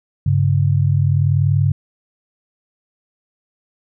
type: tone pair together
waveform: sine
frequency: 99.6 / 140.17 Hz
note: G2 / C#3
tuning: +28 / +20 cents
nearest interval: tritone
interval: 592 cents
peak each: -15 dBFS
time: 0.26-1.72 s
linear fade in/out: 5 ms
effects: none